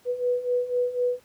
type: beating tone pair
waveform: sine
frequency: 490 / 494 Hz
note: B4 / B4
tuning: -14 / 0 cents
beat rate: 4 Hz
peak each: -28 / -24 dBFS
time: 0.05-1.2 s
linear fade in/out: 50 ms
effects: pink hiss -59 dBFS RMS until 1.24 s + high-pass 80 Hz 12 dB/octave